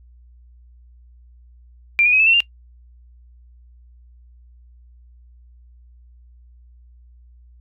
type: tone with pitch steps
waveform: sine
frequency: 2376 / 2454 / 2535 / 2618 / 2704 / 2793 Hz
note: D7 / D#7 / D#7 / E7 / E7 / F7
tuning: +20 / -25 / +32 / -13 / +43 / -1 cents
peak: -11 dBFS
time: 1.99-2.404 s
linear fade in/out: 0 ms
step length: 69 ms
effects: noise-tail reverb RT60 0.1 s tail -21 dB re dry + added 60 Hz sine -45 dBFS peak until 7.6 s